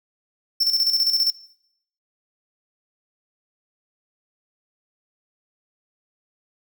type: tone with tremolo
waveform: square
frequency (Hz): 5380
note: E8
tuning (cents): +34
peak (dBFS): -16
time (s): 0.6-1.31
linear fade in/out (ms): 10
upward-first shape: square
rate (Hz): 15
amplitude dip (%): 60
effects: noise-tail reverb RT60 0.7 s tail -19 dB re dry